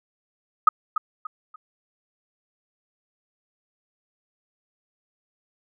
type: tone with echo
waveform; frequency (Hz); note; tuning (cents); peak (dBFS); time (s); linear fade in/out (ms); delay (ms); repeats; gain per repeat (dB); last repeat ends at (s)
sine; 1257; D#6; +17; -9; 0.67-0.69; 5; 290; 3; -10; 1.56
effects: none